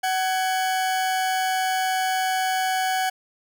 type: tone pair together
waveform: 40% pulse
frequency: 750 / 1663.4 Hz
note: F#5 / G#6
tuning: +23 / +2 cents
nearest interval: octave + major second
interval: 1379 cents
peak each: -21 / -29 dBFS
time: 0.03-3.1 s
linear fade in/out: 10 ms
effects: none